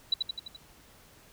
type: tone with echo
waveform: sine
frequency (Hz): 3937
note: B7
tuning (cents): -6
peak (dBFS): -21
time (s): 0.12-0.14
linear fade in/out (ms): 5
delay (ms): 85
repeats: 5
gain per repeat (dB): -4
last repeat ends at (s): 0.565
effects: pink hiss -57 dBFS RMS until 1.32 s